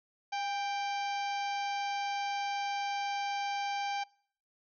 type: harmonic tone with a mistuned harmonic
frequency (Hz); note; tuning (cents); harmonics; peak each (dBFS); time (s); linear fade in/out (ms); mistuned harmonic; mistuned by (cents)
784; G5; 0; 1 / 2 / 3 / 4 / 5 / 6 / 7 / 8; -33 / -44 / -42 / -46 / -51 / -48 / -52 / -53; 0.32-4.04; 10; 1; +49
effects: noise-tail reverb RT60 0.6 s tail -26 dB re dry